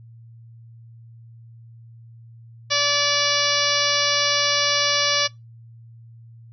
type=harmonic tone; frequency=578 Hz; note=D5; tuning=28 cents flat; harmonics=1 / 2 / 3 / 4 / 5 / 6 / 7 / 8 / 9 / 10; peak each=-27 / -27 / -27 / -27 / -27 / -27 / -27 / -27 / -27 / -27 dBFS; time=2.7-5.28 s; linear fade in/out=20 ms; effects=noise-tail reverb RT60 0.2 s tail -23 dB re dry + added 115 Hz sine -42 dBFS peak until 6.52 s